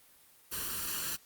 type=noise with comb filter; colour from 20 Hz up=white; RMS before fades=-36 dBFS; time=0.51-1.17 s; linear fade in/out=20 ms; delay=0.69 ms; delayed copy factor=+0.7; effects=white hiss -61 dBFS RMS until 1.25 s + Opus 32 kbps